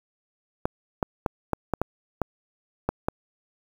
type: clicks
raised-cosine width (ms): 1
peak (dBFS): -9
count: 9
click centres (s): 0.655 / 1.028 / 1.262 / 1.533 / 1.737 / 1.816 / 2.217 / 2.89 / 3.085
effects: 7-bit